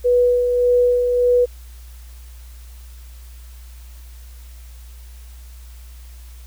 sine tone with tremolo, 490.5 Hz, B4, 12 cents flat, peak -11 dBFS, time 0.04-1.46 s, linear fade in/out 20 ms, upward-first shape sine, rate 1.7 Hz, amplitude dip 40%, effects added 60 Hz sine -36 dBFS peak until 6.46 s + white hiss -50 dBFS RMS until 6.46 s

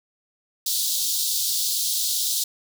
pink high-pass noise, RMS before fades -24 dBFS, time 0.66-2.44 s, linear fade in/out 5 ms, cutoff 3600 Hz, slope 48 dB/octave, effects none

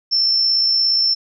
sine tone with amplitude modulation, 5360 Hz, E8, 28 cents sharp, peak -12 dBFS, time 0.11-1.15 s, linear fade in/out 20 ms, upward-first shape sine, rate 57.1 Hz, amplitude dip 30%, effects none

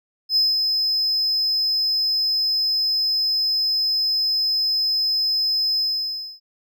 triangle tone with ADSR envelope, 5100 Hz, D#8, 42 cents sharp, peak -13 dBFS, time 0.29-6.4 s, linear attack 72 ms, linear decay 190 ms, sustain -4 dB, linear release 610 ms, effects none

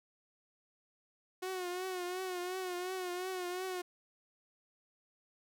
sawtooth tone with vibrato, 365.1 Hz, F#4, 23 cents flat, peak -33 dBFS, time 1.42-3.82 s, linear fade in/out 10 ms, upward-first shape triangle, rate 2.8 Hz, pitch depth 64 cents each way, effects none

